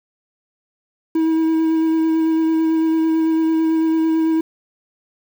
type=tone with vibrato; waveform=triangle; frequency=321.7 Hz; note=E4; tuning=42 cents flat; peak=-12 dBFS; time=1.15-4.41 s; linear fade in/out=5 ms; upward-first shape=sine; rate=9 Hz; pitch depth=13 cents each way; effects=7-bit